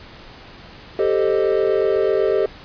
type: chord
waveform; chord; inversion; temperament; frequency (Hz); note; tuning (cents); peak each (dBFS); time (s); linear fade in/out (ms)
triangle; A half-diminished seventh; third; equal with one note detuned; 392 / 440 / 523.3 / 617.2; G4 / A4 / C5 / Eb5; 0 / 0 / 0 / -14; -17 / -18 / -22 / -21; 0.99-2.46; 2
effects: pink hiss -41 dBFS RMS until 2.64 s + resampled to 11025 Hz